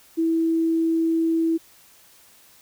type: tone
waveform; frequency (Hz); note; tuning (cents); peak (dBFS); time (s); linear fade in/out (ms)
sine; 327.4; E4; -12; -18; 0.17-1.58; 20
effects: white hiss -53 dBFS RMS until 2.61 s